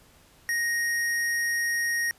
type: tone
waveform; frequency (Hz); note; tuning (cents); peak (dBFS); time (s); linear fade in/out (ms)
square; 1871; A#6; +6; -25; 0.49-2.11; 0
effects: pink hiss -57 dBFS RMS until 2.18 s + resampled to 32000 Hz